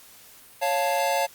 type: chord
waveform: square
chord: Db augmented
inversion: none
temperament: equal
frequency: 554.4 / 698.5 / 880 Hz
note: Db5 / F5 / A5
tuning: 0 / 0 / 0 cents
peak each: -27 dBFS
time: 0.61-1.27 s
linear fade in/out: 20 ms
effects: white hiss -50 dBFS RMS until 1.34 s + Opus 48 kbps